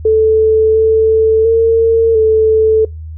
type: tone with pitch steps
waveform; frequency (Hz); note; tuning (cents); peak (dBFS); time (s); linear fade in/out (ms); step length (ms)
sine; 438.4 / 441.6 / 453.9 / 438.5; A4 / A4 / A#4 / A4; -6 / +6 / -46 / -6; -6; 0.05-2.85; 5; 700
effects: noise-tail reverb RT60 0.2 s tail -24 dB re dry + added 79 Hz sine -24 dBFS peak until 3.17 s